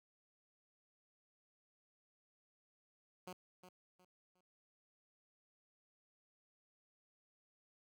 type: tone with echo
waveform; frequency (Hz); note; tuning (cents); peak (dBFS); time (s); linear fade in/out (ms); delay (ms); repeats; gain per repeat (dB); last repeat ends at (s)
10% pulse; 182.2; F#3; -26; -39; 3.27-3.33; 5; 360; 3; -10; 4.41
effects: none